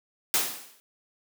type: noise with exponential decay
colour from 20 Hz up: white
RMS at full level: -21 dBFS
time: 0.34-0.8 s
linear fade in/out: 0 ms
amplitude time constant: 98 ms
effects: high-pass 200 Hz 12 dB/octave